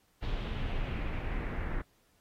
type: noise with low-pass filter sweep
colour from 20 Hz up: brown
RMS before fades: -34 dBFS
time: 0.22-1.82 s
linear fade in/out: 10 ms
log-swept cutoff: 3500 to 1800 Hz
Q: 2.7
effects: pink hiss -70 dBFS RMS until 2.2 s + AAC 48 kbps